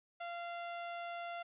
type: tone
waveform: sawtooth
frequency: 690 Hz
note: F5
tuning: 21 cents flat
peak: -37 dBFS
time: 0.2-1.43 s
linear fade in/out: 10 ms
effects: resampled to 8000 Hz + 13-bit

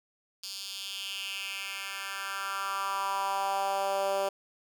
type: tone with high-pass filter sweep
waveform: 10% pulse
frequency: 196 Hz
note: G3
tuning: in tune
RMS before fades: -33 dBFS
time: 0.43-4.29 s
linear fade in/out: 5 ms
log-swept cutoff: 4400 to 520 Hz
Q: 3.1
effects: none

